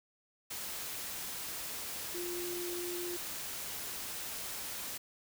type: tone in noise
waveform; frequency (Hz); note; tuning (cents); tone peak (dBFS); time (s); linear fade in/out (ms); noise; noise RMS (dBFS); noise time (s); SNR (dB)
sine; 351.4; F4; +11; -38; 2.14-3.17; 10; white; -41; 0.5-4.98; 0
effects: none